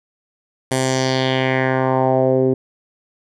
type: tone with low-pass filter sweep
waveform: 10% pulse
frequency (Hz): 130.81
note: C3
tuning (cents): 0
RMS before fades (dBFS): -17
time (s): 0.71-2.54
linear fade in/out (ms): 5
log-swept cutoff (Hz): 9800 to 350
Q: 2.6
effects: none